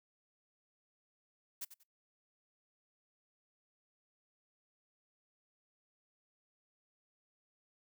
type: noise with echo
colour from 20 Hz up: blue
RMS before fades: -41 dBFS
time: 1.61-1.65 s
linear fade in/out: 10 ms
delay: 93 ms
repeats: 2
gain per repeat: -12 dB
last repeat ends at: 1.836 s
effects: noise-tail reverb RT60 0.2 s tail -26 dB re dry